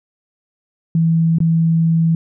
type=tone with dropouts; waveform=sine; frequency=164.1 Hz; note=E3; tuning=8 cents flat; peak=-11 dBFS; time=0.95-2.15 s; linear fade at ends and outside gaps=2 ms; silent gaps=1.385-1.403 s; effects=none